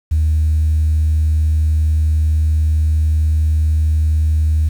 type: tone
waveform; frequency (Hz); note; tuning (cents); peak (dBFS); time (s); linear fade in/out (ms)
sine; 77.78; D#2; 0; -10; 0.11-4.69; 10
effects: tanh soft clip ceiling -8 dBFS + 7-bit